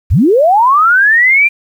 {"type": "linear sweep", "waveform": "sine", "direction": "up", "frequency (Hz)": [46.62, 2404], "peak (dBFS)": -5, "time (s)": [0.1, 1.49], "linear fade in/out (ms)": 20, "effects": ["7-bit"]}